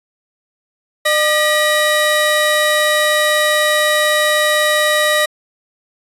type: tone pair together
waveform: 30% pulse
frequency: 604 / 1917.6 Hz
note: D5 / A#6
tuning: +48 / +48 cents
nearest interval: octave + minor sixth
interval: 2000 cents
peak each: -12 dBFS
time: 1.05-5.26 s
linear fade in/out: 10 ms
effects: resampled to 32000 Hz